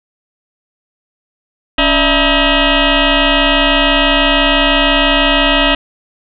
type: tone with frequency modulation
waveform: sine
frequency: 1289 Hz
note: E6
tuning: 39 cents flat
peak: -8 dBFS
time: 1.78-5.75 s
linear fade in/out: 5 ms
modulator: 314 Hz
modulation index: 6.4
effects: none